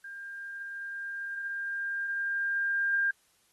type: tone with level ramp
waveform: sine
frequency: 1600 Hz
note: G6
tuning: 35 cents sharp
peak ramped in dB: -40 to -24 dBFS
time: 0.04-3.11 s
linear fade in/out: 5 ms
effects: white hiss -68 dBFS RMS until 3.52 s + AAC 32 kbps